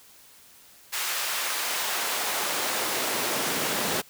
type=noise with high-pass filter sweep; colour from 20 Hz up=pink; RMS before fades=-28 dBFS; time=0.92-4.02 s; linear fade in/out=20 ms; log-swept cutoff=1300 to 210 Hz; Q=0.71; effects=white hiss -53 dBFS RMS until 4.09 s